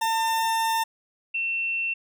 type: tone pair in turn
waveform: 40% pulse / sine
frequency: 901 / 2700 Hz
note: A5 / E7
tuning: +41 / +41 cents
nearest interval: octave + perfect fifth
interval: 1900 cents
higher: second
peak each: -21 / -24 dBFS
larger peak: first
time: 0.01-0.84 / 1.34-1.94 s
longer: first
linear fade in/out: 10 ms
effects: none